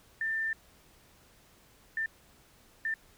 sine tone bursts at uneven times, 1788 Hz, A6, 27 cents sharp, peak -29 dBFS, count 3, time 0.21-0.53 / 1.97-2.06 / 2.85-2.94 s, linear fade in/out 2 ms, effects pink hiss -61 dBFS RMS until 3.17 s

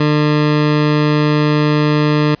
20% pulse tone, 150 Hz, D3, 37 cents sharp, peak -6 dBFS, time 0-2.35 s, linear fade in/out 5 ms, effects pink hiss -48 dBFS RMS until 2.4 s + resampled to 11025 Hz

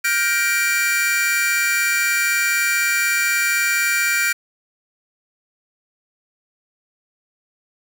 45% pulse chord, G minor seventh, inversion third, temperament just, 1411.2 / 1568 / 1881.6 / 2352 Hz, F6 / G6 / Bb6 / D7, +18 / 0 / +16 / +2 cents, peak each -24 / -23 / -25 / -20 dBFS, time 0.04-4.33 s, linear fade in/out 10 ms, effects none

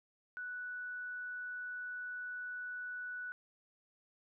sine tone, 1480 Hz, F#6, in tune, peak -40 dBFS, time 0.37-3.32 s, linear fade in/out 0 ms, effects none

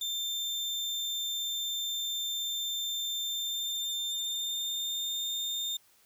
35% pulse tone with pitch glide, 3581 to 3629 Hz, A7 to A#7, +30 to -47 cents, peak -30 dBFS, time 0.01-5.77 s, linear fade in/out 5 ms, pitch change +23 cents, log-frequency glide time 3.19-5.28 s, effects white hiss -64 dBFS RMS until 6.05 s

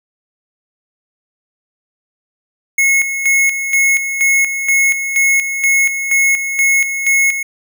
square tone with tremolo, 2178 Hz, C#7, 31 cents flat, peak -10 dBFS, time 2.78-7.43 s, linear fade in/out 5 ms, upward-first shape square, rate 2.1 Hz, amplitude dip 60%, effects none

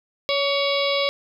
harmonic tone with a mistuned harmonic, 560 Hz, C#5, 18 cents sharp, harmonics 1 / 2 / 4 / 5 / 6 / 7 / 8 / 9, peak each -22 / -29 / -27 / -33 / -29 / -28 / -35 / -33 dBFS, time 0.29-1.09 s, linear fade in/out 0 ms, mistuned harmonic 2, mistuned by +24 cents, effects 9-bit

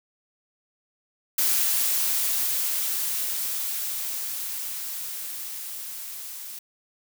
blue noise with level ramp, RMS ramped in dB -22 to -38 dBFS, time 1.38-6.59 s, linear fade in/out 5 ms, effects none

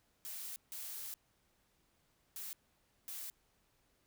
blue noise bursts at uneven times, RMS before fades -45 dBFS, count 4, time 0.25-0.56 / 0.72-1.14 / 2.36-2.53 / 3.08-3.3 s, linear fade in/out 0 ms, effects pink hiss -75 dBFS RMS until 4.06 s

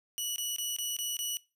15% pulse tone bursts, 2941 Hz, F#7, 11 cents flat, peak -25 dBFS, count 6, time 0.18-1.37 s, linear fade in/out 0 ms, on 180 ms, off 22 ms, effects noise-tail reverb RT60 0.3 s tail -22 dB re dry

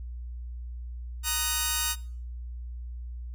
5% pulse chord, D# minor, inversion second, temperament just, 933.4 / 1244.5 / 1493.4 Hz, A#5 / D#6 / F#6, +2 / 0 / +16 cents, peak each -20 dBFS, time 1.23-1.96 s, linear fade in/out 50 ms, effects noise-tail reverb RT60 0.5 s tail -21 dB re dry + added 60 Hz sine -35 dBFS peak until 3.34 s

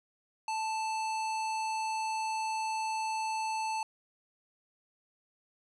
square tone, 880 Hz, A5, in tune, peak -32 dBFS, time 0.48-3.83 s, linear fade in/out 2 ms, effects resampled to 22050 Hz

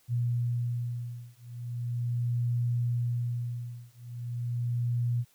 sine beating tone pair, 120 / 120.39 Hz, B2 / B2, -49 / -44 cents, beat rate 0.39 Hz, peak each -31 dBFS, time 0.08-5.25 s, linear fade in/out 50 ms, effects white hiss -65 dBFS RMS until 5.34 s

